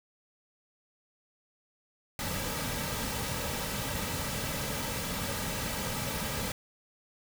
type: noise with comb filter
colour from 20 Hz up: pink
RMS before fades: -34 dBFS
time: 2.19-6.52 s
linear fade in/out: 2 ms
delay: 2.8 ms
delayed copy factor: -0.55
effects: none